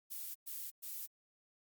violet noise bursts, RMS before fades -44 dBFS, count 3, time 0.1-1.07 s, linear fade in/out 20 ms, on 250 ms, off 110 ms, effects Opus 48 kbps

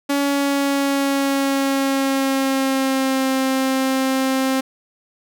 sawtooth tone with pitch glide, 281.9 to 264.5 Hz, C#4 to C4, +29 to +19 cents, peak -13 dBFS, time 0.09-4.61 s, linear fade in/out 10 ms, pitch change -110 cents, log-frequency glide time 0.19-3.3 s, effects none

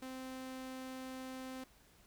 sawtooth tone, 259.9 Hz, C4, 11 cents flat, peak -40 dBFS, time 0.02-1.64 s, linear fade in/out 5 ms, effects added 50 Hz sine -70 dBFS peak until 2.06 s + pink hiss -66 dBFS RMS until 2.06 s

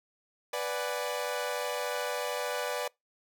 sawtooth chord, G# half-diminished seventh, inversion first, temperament equal, 493.9 / 587.3 / 740 / 830.6 Hz, B4 / D5 / F#5 / G#5, 0 / 0 / 0 / 0 cents, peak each -31 / -31 / -37 / -37 dBFS, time 0.53-2.88 s, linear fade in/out 5 ms, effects noise-tail reverb RT60 0.2 s tail -26 dB re dry

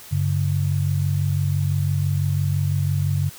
sine tone pair together, 96.64 / 142.6 Hz, G2 / C#3, -24 / +49 cents, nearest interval perfect fifth, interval 673 cents, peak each -21 dBFS, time 0.11-3.3 s, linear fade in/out 20 ms, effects white hiss -42 dBFS RMS until 3.38 s

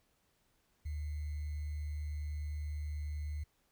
sine tone with sample-and-hold, 74.7 Hz, D2, 30 cents sharp, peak -36 dBFS, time 0.85-3.44 s, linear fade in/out 10 ms, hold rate 2100 Hz, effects pink hiss -75 dBFS RMS until 3.71 s

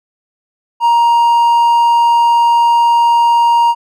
triangle tone, 939 Hz, A#5, 12 cents sharp, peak -5 dBFS, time 0.8-3.75 s, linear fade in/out 50 ms, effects none

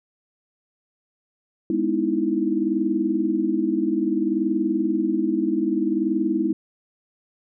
sine chord, E major seventh, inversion first, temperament just, 206 / 247.2 / 309 / 329.6 Hz, G#3 / B3 / D#4 / E4, -14 / +2 / -12 / 0 cents, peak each -27 / -27 / -24 / -23 dBFS, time 1.7-6.53 s, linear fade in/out 2 ms, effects none

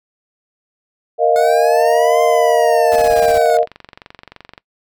sine chord, Bb suspended fourth, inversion none, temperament just, 466.2 / 621.6 / 699.2 Hz, Bb4 / Eb5 / F5, 0 / -2 / +2 cents, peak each -14 dBFS, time 1.18-3.66 s, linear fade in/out 50 ms
25% pulse linear two-way sweep, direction up then down, 720 to 1045 to 720 Hz, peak -18 dBFS, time 1.36-3.57 s, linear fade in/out 0 ms, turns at 2.22 s
pink noise bursts, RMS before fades -28 dBFS, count 8, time 2.92-3.379 s, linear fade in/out 0 ms, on 39 ms, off 21 ms
click train, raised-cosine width 0.3 ms, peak -19 dBFS, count 36, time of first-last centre 3.07-4.579 s, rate 23.2 Hz
effects noise-tail reverb RT60 0.1 s tail -22 dB re dry

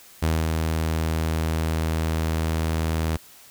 sawtooth tone with ADSR envelope, 80.2 Hz, E2, 47 cents flat, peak -15 dBFS, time 0.22-3.17 s, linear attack 10 ms, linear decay 230 ms, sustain -3 dB, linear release 8 ms, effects white hiss -49 dBFS RMS until 3.5 s

